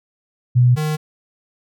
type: tone pair in turn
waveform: sine / square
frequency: 123.47 / 153.59 Hz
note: B2 / D#3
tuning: 0 / -22 cents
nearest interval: major third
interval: 378 cents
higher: second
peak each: -9 / -19 dBFS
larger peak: first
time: 0.55-0.76 / 0.76-0.97 s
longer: neither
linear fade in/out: 20 ms
effects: none